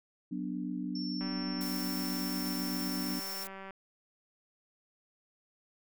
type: chord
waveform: sine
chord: B minor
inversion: second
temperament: equal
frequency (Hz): 185 / 246.9 / 293.7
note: F#3 / B3 / D4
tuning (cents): 0 / 0 / 0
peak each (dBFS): -38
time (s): 0.31-3.2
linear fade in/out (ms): 10
type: tone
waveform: sine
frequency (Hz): 5410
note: E8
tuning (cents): +44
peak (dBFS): -40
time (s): 0.95-3.44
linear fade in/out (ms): 5
type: click train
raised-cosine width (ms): 0.5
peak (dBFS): -31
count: 483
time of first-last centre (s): 1.21-3.707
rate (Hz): 193
type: noise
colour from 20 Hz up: blue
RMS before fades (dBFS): -42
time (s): 1.61-3.47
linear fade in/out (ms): 0
effects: none